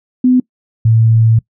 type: tone pair in turn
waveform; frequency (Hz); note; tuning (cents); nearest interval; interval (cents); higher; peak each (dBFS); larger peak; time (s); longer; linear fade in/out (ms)
sine; 252.4 / 112.85; B3 / A2; +38 / +44; octave + major second; 1394; first; -6; neither; 0.24-0.4 / 0.85-1.39; second; 5
effects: noise-tail reverb RT60 0.1 s tail -23 dB re dry